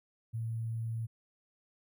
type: tone with sample-and-hold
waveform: sine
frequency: 113.6 Hz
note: A#2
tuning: 44 cents flat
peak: -33 dBFS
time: 0.33-1.07 s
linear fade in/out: 20 ms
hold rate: 11025 Hz
effects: none

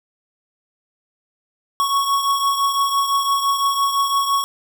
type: beating tone pair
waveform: square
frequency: 1108.7 / 1114.6 Hz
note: C#6 / C#6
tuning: 0 / +9 cents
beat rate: 5.9 Hz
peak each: -18 / -25 dBFS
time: 1.8-4.44 s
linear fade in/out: 0 ms
effects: none

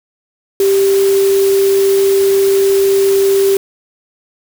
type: tone in noise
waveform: sine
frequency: 392 Hz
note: G4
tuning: in tune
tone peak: -8 dBFS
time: 0.6-3.57 s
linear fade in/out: 2 ms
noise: white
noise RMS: -24 dBFS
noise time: 0.6-3.57 s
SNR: +13 dB
effects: none

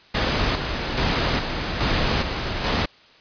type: noise with tremolo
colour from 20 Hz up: pink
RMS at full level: -21 dBFS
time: 0.14-2.86 s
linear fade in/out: 10 ms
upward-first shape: square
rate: 1.2 Hz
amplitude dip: 45%
effects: white hiss -51 dBFS RMS until 3.2 s + resampled to 11025 Hz

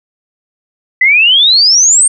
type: exponential sweep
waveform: sine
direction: up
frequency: 1975.5 to 8830 Hz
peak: -4 dBFS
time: 1.01-2.08 s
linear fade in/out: 5 ms
effects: none

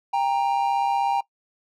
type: tone pair together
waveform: triangle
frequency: 796.2 / 932.3 Hz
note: G5 / A#5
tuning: +27 / 0 cents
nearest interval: minor third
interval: 273 cents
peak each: -20 / -22 dBFS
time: 0.13-1.21 s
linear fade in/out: 10 ms
effects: noise-tail reverb RT60 0.1 s tail -20 dB re dry

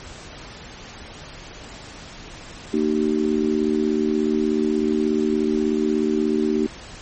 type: harmonic tone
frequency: 76.6 Hz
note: D#2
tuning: 27 cents flat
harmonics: 3 / 4 / 5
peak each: -22 / -22 / -22 dBFS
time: 2.73-6.67 s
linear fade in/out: 10 ms
effects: pink hiss -39 dBFS RMS until 7.01 s + MP3 32 kbps

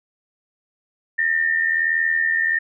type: tone pair together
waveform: sine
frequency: 1802.7 / 1884 Hz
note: A6 / A#6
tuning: +42 / +18 cents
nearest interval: minor second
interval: 76 cents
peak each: -18 / -23 dBFS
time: 1.18-2.59 s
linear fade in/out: 10 ms
effects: none

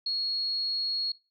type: tone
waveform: sine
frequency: 4315 Hz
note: C#8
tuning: 47 cents flat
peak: -27 dBFS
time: 0.06-1.12 s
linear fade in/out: 5 ms
effects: noise-tail reverb RT60 0.3 s tail -20 dB re dry

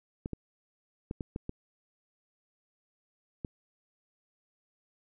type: clicks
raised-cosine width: 3 ms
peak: -22 dBFS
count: 7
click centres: 0.259 / 0.333 / 1.111 / 1.208 / 1.361 / 1.494 / 3.448 s
effects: none

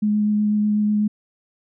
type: tone with vibrato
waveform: sine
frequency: 210 Hz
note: G#3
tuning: 19 cents sharp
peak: -16 dBFS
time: 0.02-1.08 s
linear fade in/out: 10 ms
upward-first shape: sine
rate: 8.1 Hz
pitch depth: 10 cents each way
effects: none

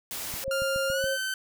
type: noise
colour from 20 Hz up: white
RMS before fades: -35 dBFS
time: 0.11-0.44 s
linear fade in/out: 0 ms
type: click train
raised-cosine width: 5 ms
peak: -28 dBFS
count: 6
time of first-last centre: 0.34-1.041 s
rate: 7.13 Hz
type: tone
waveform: sine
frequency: 540 Hz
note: C#5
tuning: 45 cents flat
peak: -27 dBFS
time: 0.43-1.18 s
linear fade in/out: 50 ms
type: tone with pitch glide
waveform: sawtooth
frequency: 1400 to 1535.6 Hz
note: F6 to G6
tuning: +4 to -36 cents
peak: -25 dBFS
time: 0.51-1.34 s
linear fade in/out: 2 ms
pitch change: +160 cents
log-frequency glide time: 0.88-1.07 s
effects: none

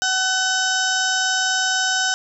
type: harmonic tone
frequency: 754 Hz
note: F#5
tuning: 32 cents sharp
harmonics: 1 / 2 / 4 / 5 / 6 / 7 / 8 / 9 / 10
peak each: -26 / -21 / -27 / -30 / -36 / -26 / -27 / -35 / -31 dBFS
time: 0.02-2.14 s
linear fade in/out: 0 ms
effects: none

